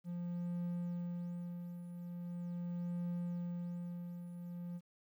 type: tone with tremolo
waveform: triangle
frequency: 174.61 Hz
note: F3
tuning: in tune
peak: -34 dBFS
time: 0.04-4.81 s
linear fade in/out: 50 ms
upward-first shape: triangle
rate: 0.41 Hz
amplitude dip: 65%
effects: 12-bit